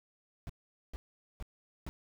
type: noise bursts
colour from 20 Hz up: brown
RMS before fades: -40 dBFS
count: 4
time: 0.47-1.89 s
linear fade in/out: 0 ms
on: 25 ms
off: 440 ms
effects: none